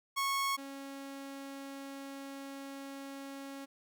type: tone pair in turn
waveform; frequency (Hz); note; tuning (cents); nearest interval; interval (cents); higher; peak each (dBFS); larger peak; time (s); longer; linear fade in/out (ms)
sawtooth; 1100 / 275; C#6 / C#4; -14 / -14; 2 octaves; 2400; first; -27 / -39; first; 0.16-0.57 / 0.57-3.66; second; 20
effects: none